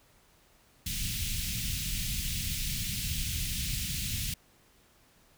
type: band-stop noise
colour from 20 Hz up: pink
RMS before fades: -33 dBFS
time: 0.86-4.34 s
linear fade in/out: 5 ms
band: 180 to 2500 Hz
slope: 24 dB/octave
effects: pink hiss -63 dBFS RMS until 5.37 s